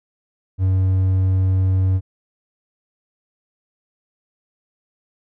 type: tone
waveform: triangle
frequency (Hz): 94.1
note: F#2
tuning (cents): +30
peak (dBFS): -12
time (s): 0.58-2.01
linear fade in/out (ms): 50
effects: none